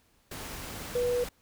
sine tone in noise, 488.7 Hz, B4, 18 cents flat, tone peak -25 dBFS, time 0.95-1.24 s, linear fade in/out 5 ms, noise pink, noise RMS -40 dBFS, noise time 0.31-1.29 s, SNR +12 dB, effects pink hiss -67 dBFS RMS until 1.41 s

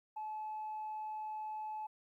sine tone, 861 Hz, A5, 38 cents flat, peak -38 dBFS, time 0.16-1.87 s, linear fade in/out 10 ms, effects tanh soft clip ceiling -36 dBFS + 13-bit

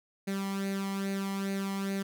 sawtooth tone with flanger, 195.8 Hz, G3, 2 cents flat, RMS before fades -33 dBFS, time 0.27-2.03 s, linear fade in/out 10 ms, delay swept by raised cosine 0.46 to 0.98 ms, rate 2.4 Hz, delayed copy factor +0.65, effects none

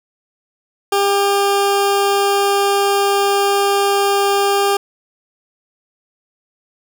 20% pulse tone, 399.9 Hz, G4, 35 cents sharp, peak -8 dBFS, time 0.92-4.77 s, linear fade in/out 5 ms, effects none

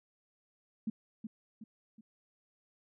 sine tone with echo, 220 Hz, A3, in tune, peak -31 dBFS, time 0.87-0.9 s, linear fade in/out 5 ms, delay 370 ms, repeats 3, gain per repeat -7 dB, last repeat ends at 2.01 s, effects none

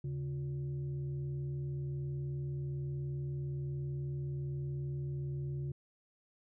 sine tone with frequency modulation, 138.59 Hz, C#3, in tune, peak -35 dBFS, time 0.04-5.72 s, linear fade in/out 5 ms, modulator 216 Hz, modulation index 0.43, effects none

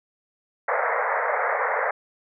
pink band-pass noise, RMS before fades -24 dBFS, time 0.68-1.91 s, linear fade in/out 5 ms, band 460 to 2100 Hz, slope 96 dB/octave, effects none

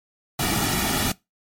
pink noise with comb filter, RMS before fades -23 dBFS, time 0.39-1.12 s, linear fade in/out 5 ms, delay 1.9 ms, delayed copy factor -0.65, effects noise-tail reverb RT60 0.2 s tail -22 dB re dry + MP3 64 kbps

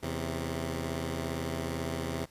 10% pulse tone pair together, 82.41 / 132.48 Hz, E2 / C3, 0 / +22 cents, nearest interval minor sixth, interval 822 cents, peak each -26 / -28 dBFS, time 0.02-2.26 s, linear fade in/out 20 ms, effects pink hiss -61 dBFS RMS until 2.3 s + resampled to 32000 Hz

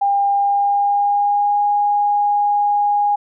sine tone with pitch glide, 802 to 821.7 Hz, G5 to G#5, +39 to -19 cents, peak -13 dBFS, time 0.01-3.16 s, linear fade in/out 10 ms, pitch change +42 cents, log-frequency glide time 0.29-1.62 s, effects none

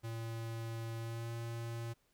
square tone with pitch glide, 114.2 to 116.13 Hz, A#2 to A#2, -35 to -6 cents, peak -40 dBFS, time 0.03-1.94 s, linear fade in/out 20 ms, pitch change +29 cents, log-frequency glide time 0.97-1.31 s, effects pink hiss -75 dBFS RMS until 2.13 s

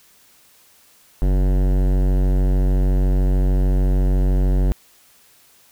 sine tone with hard clipping, 46.81 Hz, F#1, 21 cents sharp, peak -16 dBFS, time 1.22-4.72 s, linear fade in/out 0 ms, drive 18 dB, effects white hiss -53 dBFS RMS until 5.71 s

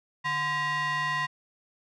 square ring-modulated tone, 440.2 Hz, A4, 1 cent sharp, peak -24 dBFS, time 0.24-1.27 s, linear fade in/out 20 ms, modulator 1470 Hz, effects low-pass 5000 Hz 12 dB/octave

